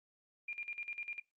sine tone with tremolo, 2400 Hz, D7, 37 cents sharp, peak -38 dBFS, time 0.48-1.2 s, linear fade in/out 5 ms, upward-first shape square, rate 10 Hz, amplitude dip 80%, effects noise-tail reverb RT60 0.2 s tail -20 dB re dry + Opus 24 kbps

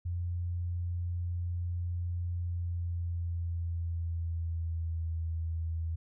sine tone with pitch glide, 87.31 to 81.94 Hz, F2 to E2, 0 to -10 cents, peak -31 dBFS, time 0.05-5.96 s, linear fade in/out 10 ms, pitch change -110 cents, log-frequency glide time 2.33-5.1 s, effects none

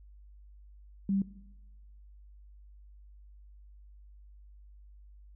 sine tone, 196 Hz, G3, in tune, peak -26 dBFS, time 1.09-1.22 s, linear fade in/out 2 ms, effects noise-tail reverb RT60 1.0 s tail -17 dB re dry + added 50 Hz sine -51 dBFS peak until 5.35 s

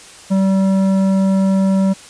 triangle tone with tanh clipping, 192.5 Hz, G3, 31 cents flat, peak -13 dBFS, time 0.3-1.94 s, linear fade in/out 20 ms, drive 15 dB, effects white hiss -39 dBFS RMS until 2.09 s + resampled to 22050 Hz

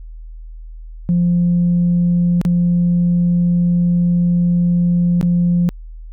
sine tone with dropouts, 174.61 Hz, F3, in tune, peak -10 dBFS, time 1.09-5.69 s, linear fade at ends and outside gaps 0 ms, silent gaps 2.414-2.451 / 5.212-5.228 s, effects tanh soft clip ceiling -8 dBFS + added 40 Hz sine -30 dBFS peak until 6.12 s

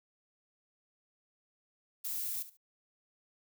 violet noise with echo, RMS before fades -37 dBFS, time 2.04-2.43 s, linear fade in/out 10 ms, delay 71 ms, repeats 2, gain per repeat -14 dB, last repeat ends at 2.572 s, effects none

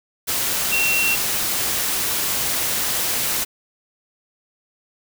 sine tone in noise, 2726 Hz, F7, 43 cents flat, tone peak -18 dBFS, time 0.71-1.16 s, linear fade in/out 20 ms, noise white, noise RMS -22 dBFS, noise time 0.27-3.45 s, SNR +1 dB, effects none

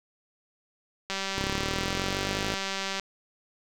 click train, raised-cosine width 0.2 ms, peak -14 dBFS, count 369, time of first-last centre 1.1-2.997 s, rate 194 Hz
5% pulse linear sweep, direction up, 32.7 to 55 Hz, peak -20 dBFS, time 1.35-2.55 s, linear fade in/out 10 ms
effects none

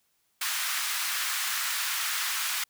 pink high-pass noise, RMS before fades -30 dBFS, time 0.41-2.64 s, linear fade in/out 5 ms, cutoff 1200 Hz, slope 24 dB/octave, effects white hiss -72 dBFS RMS until 2.69 s

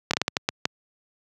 slowing click train, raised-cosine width 0.2 ms, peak -4 dBFS, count 8, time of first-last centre 0.11-0.654 s, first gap 25 ms, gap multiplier 1.37, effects high-pass 100 Hz 12 dB/octave

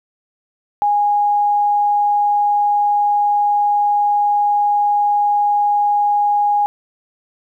sine tone, 824 Hz, G#5, 14 cents flat, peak -12 dBFS, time 0.82-6.66 s, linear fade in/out 0 ms, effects 9-bit

